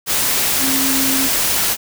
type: tone in noise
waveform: sine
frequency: 268.2 Hz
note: C4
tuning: 43 cents sharp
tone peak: -20 dBFS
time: 0.59-1.3 s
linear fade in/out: 50 ms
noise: white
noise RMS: -17 dBFS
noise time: 0.06-1.77 s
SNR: -6 dB
effects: none